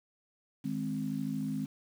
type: chord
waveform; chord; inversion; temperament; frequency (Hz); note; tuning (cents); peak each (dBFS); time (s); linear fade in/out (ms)
sine; Ab major; second; equal; 155.56 / 207.7 / 261.6; Eb3 / Ab3 / C4; 0 / 0 / 0; -38 / -36 / -35; 0.64-1.66; 10
effects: 9-bit